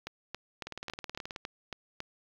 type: two click trains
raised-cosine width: 0.2 ms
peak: -21 / -19 dBFS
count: 14 / 8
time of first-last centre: 0.67-1.361 / 0.07-2.004 s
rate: 18.8 / 3.62 Hz
effects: low-pass 5000 Hz 12 dB/octave + 8-bit